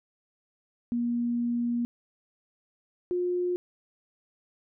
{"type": "tone pair in turn", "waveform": "sine", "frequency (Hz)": [238.3, 357], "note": ["A#3", "F4"], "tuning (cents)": [38, 38], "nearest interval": "perfect fifth", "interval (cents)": 700, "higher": "second", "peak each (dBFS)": -25, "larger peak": "neither", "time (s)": [[0.92, 1.85], [3.11, 3.56]], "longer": "first", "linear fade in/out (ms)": 0, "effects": []}